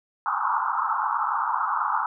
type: band-pass noise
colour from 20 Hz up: pink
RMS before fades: -25 dBFS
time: 0.26-2.06 s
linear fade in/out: 2 ms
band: 830 to 1400 Hz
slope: 96 dB/octave
effects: none